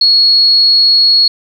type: tone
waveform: sine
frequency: 4334 Hz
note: C#8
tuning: 40 cents flat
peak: -5 dBFS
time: 0.01-1.28 s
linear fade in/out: 5 ms
effects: 7-bit